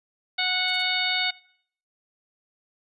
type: harmonic tone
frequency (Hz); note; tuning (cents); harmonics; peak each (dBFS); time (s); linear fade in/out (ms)
736; F#5; -9; 1 / 2 / 3 / 4 / 5 / 6; -32 / -31 / -27 / -32 / -28 / -31; 0.38-1.31; 10
type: noise bursts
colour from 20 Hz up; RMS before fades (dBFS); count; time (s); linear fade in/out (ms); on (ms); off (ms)
violet; -44; 3; 0.68-0.819; 0; 25; 32
effects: noise-tail reverb RT60 0.6 s tail -22 dB re dry + resampled to 24000 Hz